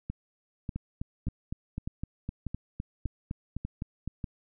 two click trains, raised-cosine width 5 ms, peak -21 / -21 dBFS, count 14 / 8, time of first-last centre 0.76-4.076 / 0.1-4.242 s, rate 3.92 / 1.69 Hz, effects none

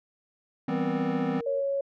square chord, C major seventh, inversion first, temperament equal, 164.81 / 196 / 246.9 / 261.6 Hz, E3 / G3 / B3 / C4, 0 / 0 / 0 / 0 cents, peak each -34 / -34 / -33 / -30 dBFS, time 0.68-1.41 s, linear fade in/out 5 ms
sine tone with pitch glide, 473.3 to 464.6 Hz, A#4 to A#4, +26 to -6 cents, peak -33 dBFS, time 0.68-1.63 s, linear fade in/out 50 ms, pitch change -32 cents, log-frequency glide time 1.18-1.5 s
sine tone, 554.4 Hz, C#5, in tune, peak -25 dBFS, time 1.46-1.81 s, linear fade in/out 5 ms
effects low-pass 2000 Hz 12 dB/octave

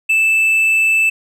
triangle tone, 2637 Hz, E7, in tune, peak -9 dBFS, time 0.09-1.1 s, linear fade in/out 10 ms, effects none

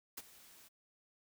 white noise with ADSR envelope, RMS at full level -43 dBFS, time 0.17-0.69 s, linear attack 8 ms, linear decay 35 ms, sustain -17 dB, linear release 21 ms, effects none

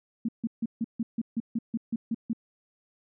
sine tone bursts, 228.4 Hz, A#3, 35 cents flat, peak -25 dBFS, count 12, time 0.25-2.332 s, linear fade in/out 5 ms, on 36 ms, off 150 ms, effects none

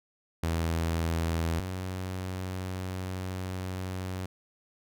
sawtooth tone pair in turn, 82.7 / 92.83 Hz, E2 / F#2, +6 / +6 cents, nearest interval major second, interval 200 cents, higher second, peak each -23 / -29 dBFS, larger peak first, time 0.43-1.6 / 1.6-4.26 s, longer second, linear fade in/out 5 ms, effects none

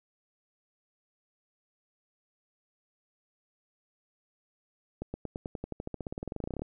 accelerating click train, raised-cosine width 2 ms, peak -22 dBFS, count 27, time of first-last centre 5.02-6.62 s, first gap 120 ms, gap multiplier 0.94, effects none

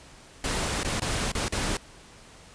pink noise with dropouts, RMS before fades -28 dBFS, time 0.44-1.77 s, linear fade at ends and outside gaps 2 ms, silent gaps 0.833-0.847 / 0.998-1.019 / 1.318-1.35 / 1.483-1.523 s, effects pink hiss -50 dBFS RMS until 2.54 s + resampled to 22050 Hz

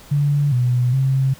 sine tone with pitch steps, 144.4 / 123.7 / 133.7 Hz, D3 / B2 / C3, -29 / +3 / +38 cents, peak -14 dBFS, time 0.11-1.34 s, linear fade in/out 10 ms, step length 410 ms, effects pink hiss -44 dBFS RMS until 1.39 s

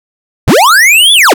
square linear two-way sweep, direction up then down, 35.68 to 3520 to 180.3 Hz, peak -3 dBFS, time 0.47-1.34 s, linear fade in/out 10 ms, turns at 1.13 s, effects none

